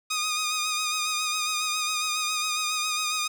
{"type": "tone with vibrato", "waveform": "10% pulse", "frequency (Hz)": 1237, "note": "D#6", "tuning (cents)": -10, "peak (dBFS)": -17, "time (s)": [0.1, 3.28], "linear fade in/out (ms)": 10, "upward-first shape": "sine", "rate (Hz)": 7.3, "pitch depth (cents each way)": 33, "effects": []}